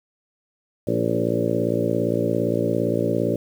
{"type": "harmonic tone with a mistuned harmonic", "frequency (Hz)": 57.5, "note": "A#1", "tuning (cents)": -23, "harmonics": [2, 3, 4, 5, 6, 7, 8, 9, 10], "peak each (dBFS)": [-28, -28, -28, -28, -28, -28, -28, -28, -28], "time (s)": [0.87, 3.36], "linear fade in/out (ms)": 5, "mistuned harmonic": 6, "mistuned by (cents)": -24, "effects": ["8-bit"]}